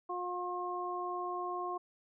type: harmonic tone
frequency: 357.6 Hz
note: F4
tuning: 41 cents sharp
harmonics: 1 / 2 / 3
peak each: -40 / -40 / -38 dBFS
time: 0.09-1.78 s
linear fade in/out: 10 ms
effects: none